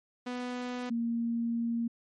sawtooth / sine tone pair in turn, 247.6 / 232.9 Hz, B3 / A#3, +5 / -1 cents, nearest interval minor second, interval 106 cents, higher first, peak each -30 / -28 dBFS, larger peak second, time 0.26-0.9 / 0.9-1.88 s, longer second, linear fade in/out 10 ms, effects low-pass 5000 Hz 12 dB/octave + MP3 48 kbps

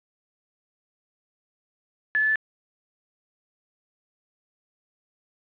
sine tone with pitch steps, 1726 / 1736 / 1746.1 Hz, A6 / A6 / A6, -34 / -24 / -14 cents, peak -19 dBFS, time 2.15-2.357 s, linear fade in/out 0 ms, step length 69 ms, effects resampled to 8000 Hz + 8-bit

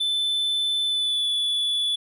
triangle tone with pitch glide, 3520 to 3442 Hz, A7 to A7, 0 to -39 cents, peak -20 dBFS, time 0-1.96 s, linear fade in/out 10 ms, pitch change -39 cents, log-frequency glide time 0.86-1.27 s, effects none

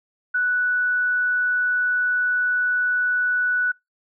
sine tone, 1480 Hz, F#6, in tune, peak -18 dBFS, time 0.34-3.72 s, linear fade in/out 10 ms, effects noise-tail reverb RT60 0.2 s tail -26 dB re dry

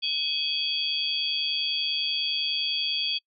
sine tone cluster, 2541 / 3200 / 3350 / 4602 Hz, D#7 / G7 / G#7 / D8, +36 / +35 / +14 / -36 cents, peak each -34 / -32 / -28 / -30 dBFS, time 0.02-3.19 s, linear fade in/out 20 ms, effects noise-tail reverb RT60 0.1 s tail -26 dB re dry

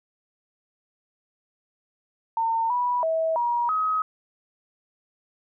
sine tone with pitch steps, 908 / 979 / 647 / 954 / 1268 Hz, A#5 / B5 / E5 / A#5 / D#6, -46 / -15 / -32 / +40 / +32 cents, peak -21 dBFS, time 2.37-4.02 s, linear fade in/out 2 ms, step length 330 ms, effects none

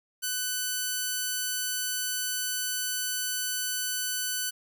5% pulse tone, 1500 Hz, F#6, 23 cents sharp, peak -17 dBFS, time 0.22-4.51 s, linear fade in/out 20 ms, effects none

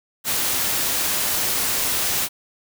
white noise, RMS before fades -22 dBFS, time 0.24-2.29 s, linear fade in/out 50 ms, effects none

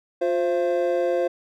triangle tone cluster, 354.5 / 524 / 679 Hz, F4 / C5 / F5, +26 / +2 / -49 cents, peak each -23 / -20 / -26 dBFS, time 0.21-1.28 s, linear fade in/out 10 ms, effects none

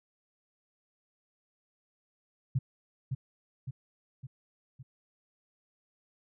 sine tone with echo, 130.81 Hz, C3, in tune, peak -24 dBFS, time 2.55-2.59 s, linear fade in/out 10 ms, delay 560 ms, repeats 4, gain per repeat -5 dB, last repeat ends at 4.83 s, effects none

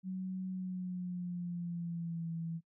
sine tone with pitch glide, 186.7 to 165.37 Hz, F#3 to E3, +16 to +6 cents, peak -36 dBFS, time 0.03-2.61 s, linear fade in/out 50 ms, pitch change -210 cents, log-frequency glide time 0.49-2.3 s, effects noise-tail reverb RT60 0.1 s tail -24 dB re dry

